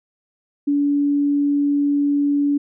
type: tone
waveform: sine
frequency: 286.6 Hz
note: D4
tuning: 42 cents flat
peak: -15 dBFS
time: 0.67-2.58 s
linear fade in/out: 10 ms
effects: none